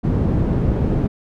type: low-pass noise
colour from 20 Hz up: white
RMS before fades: -18 dBFS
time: 0.03-1.08 s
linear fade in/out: 20 ms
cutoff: 210 Hz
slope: 12 dB/octave
effects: none